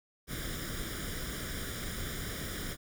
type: noise with comb filter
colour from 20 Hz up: pink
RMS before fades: -38 dBFS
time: 0.27-2.77 s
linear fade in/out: 50 ms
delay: 0.57 ms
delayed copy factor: +0.75
effects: none